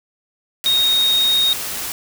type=tone in noise; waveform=sine; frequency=3729 Hz; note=A#7; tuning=in tune; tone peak=-13 dBFS; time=0.66-1.53 s; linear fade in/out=0 ms; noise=white; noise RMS=-26 dBFS; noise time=0.64-1.92 s; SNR=+10 dB; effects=none